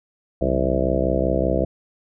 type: harmonic tone with a mistuned harmonic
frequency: 65.2 Hz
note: C2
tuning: 5 cents flat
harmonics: 1 / 2 / 3 / 4 / 5 / 6 / 7 / 8 / 9 / 10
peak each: -25 / -29 / -27 / -30 / -26 / -29 / -29 / -25 / -27 / -26 dBFS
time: 0.41-1.65 s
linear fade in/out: 5 ms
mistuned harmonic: 2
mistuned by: +130 cents
effects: none